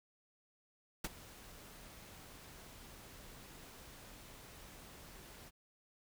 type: noise with ADSR envelope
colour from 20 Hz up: pink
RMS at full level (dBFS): -37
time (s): 1.04-5.51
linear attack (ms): 6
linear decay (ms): 31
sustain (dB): -18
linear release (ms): 33
effects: none